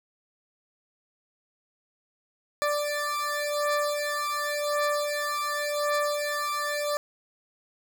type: beating tone pair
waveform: 20% pulse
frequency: 587.3 / 588.2 Hz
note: D5 / D5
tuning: 0 / +3 cents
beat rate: 0.9 Hz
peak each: -24 dBFS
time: 2.62-6.97 s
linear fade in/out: 0 ms
effects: none